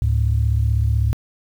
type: tone pair together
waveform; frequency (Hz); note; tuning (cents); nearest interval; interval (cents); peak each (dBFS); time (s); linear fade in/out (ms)
sine; 71.8 / 107.8; D2 / A2; -39 / -35; perfect fifth; 704; -17; 0.02-1.13; 0
effects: tanh soft clip ceiling -8 dBFS + 8-bit